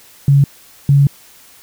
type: tone pair in turn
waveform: sine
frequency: 140.1 / 140.68 Hz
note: C#3 / C#3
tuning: +19 / +26 cents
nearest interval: unison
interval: 7 cents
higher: second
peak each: -6 dBFS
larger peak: neither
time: 0.28-0.44 / 0.89-1.07 s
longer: second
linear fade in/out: 2 ms
effects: white hiss -44 dBFS RMS until 1.62 s